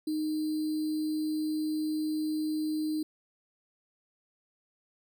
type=tone with sample-and-hold; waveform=sine; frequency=308.9 Hz; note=D#4; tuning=12 cents flat; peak=-28 dBFS; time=0.07-3.03 s; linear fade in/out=5 ms; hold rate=4410 Hz; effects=none